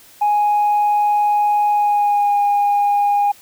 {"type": "tone with pitch glide", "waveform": "sine", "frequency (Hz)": [830.6, 816.3], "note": ["G#5", "G#5"], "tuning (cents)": [0, -30], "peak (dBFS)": -11, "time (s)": [0.21, 3.32], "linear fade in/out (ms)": 10, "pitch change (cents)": -30, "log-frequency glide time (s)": [1.71, 2.38], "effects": ["tanh soft clip ceiling -10 dBFS", "white hiss -46 dBFS RMS until 3.41 s"]}